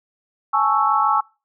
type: chord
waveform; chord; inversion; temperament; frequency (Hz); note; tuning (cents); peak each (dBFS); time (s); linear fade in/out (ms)
sine; A major seventh; third; equal with one note detuned; 830.6 / 877 / 1108.7 / 1318.5; G#5 / A5 / C#6 / E6; 0 / -6 / 0 / 0; -21 / -22 / -19 / -20; 0.53-1.21; 10
effects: noise-tail reverb RT60 0.3 s tail -24 dB re dry